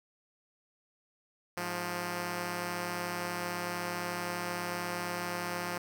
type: tone pair together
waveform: 5% pulse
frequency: 104.71 / 176.1 Hz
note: G#2 / F3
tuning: +15 / +15 cents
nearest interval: major sixth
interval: 900 cents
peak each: -31 / -23 dBFS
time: 1.57-5.78 s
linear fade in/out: 5 ms
effects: none